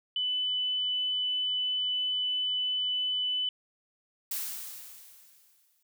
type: tone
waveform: sine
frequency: 2999 Hz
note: F#7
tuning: 23 cents sharp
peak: -27 dBFS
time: 0.16-3.49 s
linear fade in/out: 2 ms
type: noise with exponential decay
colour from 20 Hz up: blue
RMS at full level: -32 dBFS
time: 4.31-5.83 s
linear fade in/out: 5 ms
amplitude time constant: 330 ms
effects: none